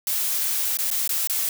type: noise with dropouts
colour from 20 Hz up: blue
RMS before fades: -24 dBFS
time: 0.07-1.49 s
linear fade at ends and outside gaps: 1 ms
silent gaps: 0.771-0.788 / 0.903-0.913 / 1.077-1.092 / 1.273-1.297 s
effects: none